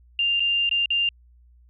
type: tone with dropouts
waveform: sine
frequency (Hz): 2794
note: F7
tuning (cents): 0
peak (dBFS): -19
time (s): 0.19-1.09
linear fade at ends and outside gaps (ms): 2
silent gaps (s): 0.397-0.403 / 0.693-0.712 / 0.859-0.904
effects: added 60 Hz sine -51 dBFS peak until 1.69 s